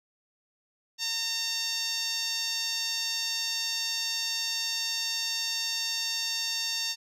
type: tone with band-pass filter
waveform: 10% pulse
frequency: 912 Hz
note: A#5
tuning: 38 cents flat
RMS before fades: -31 dBFS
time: 0.98-6.96 s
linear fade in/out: 50 ms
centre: 5600 Hz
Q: 1.5
effects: none